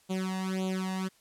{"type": "tone with flanger", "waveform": "sawtooth", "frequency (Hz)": 188.1, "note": "F#3", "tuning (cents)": 29, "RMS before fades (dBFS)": -32, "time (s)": [0.09, 1.09], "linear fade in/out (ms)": 20, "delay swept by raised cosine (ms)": [0.28, 1.1], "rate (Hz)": 1.8, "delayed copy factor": 1, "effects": ["white hiss -64 dBFS RMS until 1.2 s", "low-pass 11000 Hz 12 dB/octave"]}